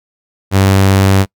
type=tone; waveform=sawtooth; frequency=96.9 Hz; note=G2; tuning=20 cents flat; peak=-3 dBFS; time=0.51-1.26 s; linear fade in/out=50 ms; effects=noise-tail reverb RT60 0.1 s tail -25 dB re dry